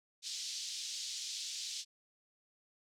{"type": "band-pass noise", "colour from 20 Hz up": "pink", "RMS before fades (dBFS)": -42, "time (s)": [0.22, 1.85], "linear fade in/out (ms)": 50, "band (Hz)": [3700, 6700], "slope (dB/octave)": 24, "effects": []}